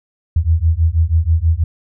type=beating tone pair; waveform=sine; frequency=78.8 / 85 Hz; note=D#2 / F2; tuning=+23 / -46 cents; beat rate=6.2 Hz; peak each=-14 dBFS; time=0.36-1.64 s; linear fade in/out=5 ms; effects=none